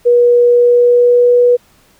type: tone with pitch glide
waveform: sine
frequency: 482.6 to 487.6 Hz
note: B4 to B4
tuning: -40 to -22 cents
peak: -5 dBFS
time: 0.05-1.57 s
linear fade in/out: 20 ms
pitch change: +18 cents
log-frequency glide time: 0.46-1.4 s
effects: pink hiss -50 dBFS RMS until 1.99 s